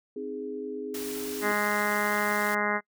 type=chord; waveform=sine; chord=Ab major; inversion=first; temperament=equal; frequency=261.6 / 311.1 / 415.3 Hz; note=C4 / Eb4 / Ab4; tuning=0 / 0 / 0 cents; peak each=-38 / -40 / -34 dBFS; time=0.16-1.52 s; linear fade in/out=5 ms
type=noise; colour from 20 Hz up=white; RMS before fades=-39 dBFS; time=0.94-2.55 s; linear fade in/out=5 ms
type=harmonic tone; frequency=207.7 Hz; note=G#3; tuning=in tune; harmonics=1 / 2 / 3 / 4 / 5 / 6 / 7 / 8 / 9 / 10; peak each=-34 / -34 / -34 / -34 / -34 / -34 / -34 / -34 / -34 / -34 dBFS; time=1.41-2.81 s; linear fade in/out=50 ms
effects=noise-tail reverb RT60 0.1 s tail -25 dB re dry